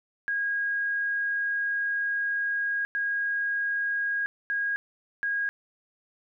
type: tone bursts at uneven times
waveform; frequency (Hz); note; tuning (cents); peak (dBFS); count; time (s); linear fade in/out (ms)
sine; 1637; G#6; -25; -25; 4; 0.28-2.85 / 2.95-4.26 / 4.5-4.76 / 5.23-5.49; 0
effects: none